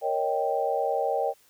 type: chord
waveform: sine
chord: Eb dominant seventh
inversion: second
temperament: equal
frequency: 466.2 / 554.4 / 622.3 / 784 Hz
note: Bb4 / Db5 / Eb5 / G5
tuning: 0 / 0 / 0 / 0 cents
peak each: -30 / -29 / -30 / -28 dBFS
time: 0.01-1.34 s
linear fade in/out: 50 ms
effects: white hiss -61 dBFS RMS until 1.49 s